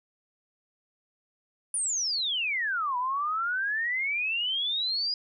sine exponential two-way sweep, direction down then up, 9770 to 968 to 4954 Hz, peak -26 dBFS, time 1.74-5.14 s, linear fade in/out 2 ms, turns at 2.97 s, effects none

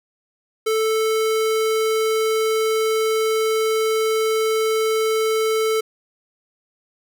square tone, 440 Hz, A4, in tune, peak -18 dBFS, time 0.66-5.81 s, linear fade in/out 10 ms, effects none

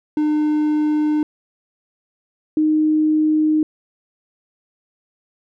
triangle / sine tone pair in turn, 302.6 / 308.8 Hz, D#4 / D#4, -48 / -13 cents, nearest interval unison, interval 35 cents, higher second, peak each -13 dBFS, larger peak neither, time 0.17-1.23 / 2.57-3.63 s, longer neither, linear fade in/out 2 ms, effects none

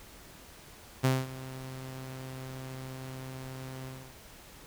sawtooth tone with ADSR envelope, 130.8 Hz, C3, in tune, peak -18 dBFS, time 1.03-4.16 s, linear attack 19 ms, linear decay 210 ms, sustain -18 dB, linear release 290 ms, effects pink hiss -52 dBFS RMS until 4.66 s

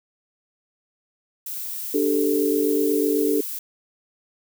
violet noise, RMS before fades -31 dBFS, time 1.46-3.59 s, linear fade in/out 5 ms
sine chord, D suspended fourth, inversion none, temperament equal, 293.7 / 392 / 440 Hz, D4 / G4 / A4, 0 / 0 / 0 cents, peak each -22 / -24 / -22 dBFS, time 1.94-3.41 s, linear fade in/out 5 ms
effects none

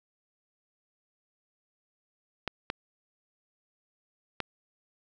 clicks, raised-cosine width 0.3 ms, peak -14 dBFS, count 3, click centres 2.477 / 2.701 / 4.403 s, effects none

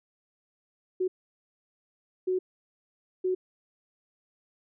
sine tone bursts at uneven times, 370 Hz, F#4, in tune, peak -24 dBFS, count 3, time 1-1.08 / 2.27-2.39 / 3.24-3.35 s, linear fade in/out 10 ms, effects none

